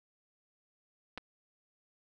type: clicks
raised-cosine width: 0.3 ms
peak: -24 / -29 dBFS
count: 2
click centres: 1.176 / 1.18 s
effects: none